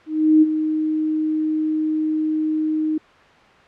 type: tone with ADSR envelope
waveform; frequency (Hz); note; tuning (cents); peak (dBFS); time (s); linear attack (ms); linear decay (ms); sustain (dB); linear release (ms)
sine; 311.1; D#4; 0; -8; 0.06-2.98; 360; 30; -10; 6
effects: white hiss -48 dBFS RMS until 3.67 s + low-pass 2000 Hz 12 dB/octave